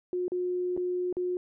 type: tone with dropouts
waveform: sine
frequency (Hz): 360.1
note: F#4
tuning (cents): -47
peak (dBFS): -27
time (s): 0.13-1.37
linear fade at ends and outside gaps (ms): 1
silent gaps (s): 0.281-0.319 / 0.766-0.775 / 1.127-1.168
effects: none